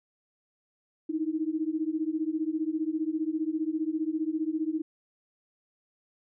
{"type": "beating tone pair", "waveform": "sine", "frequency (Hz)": [307.5, 322.5], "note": ["D#4", "E4"], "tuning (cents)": [-20, -38], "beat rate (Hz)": 15, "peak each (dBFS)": -30, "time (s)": [1.09, 4.82], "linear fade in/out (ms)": 10, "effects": []}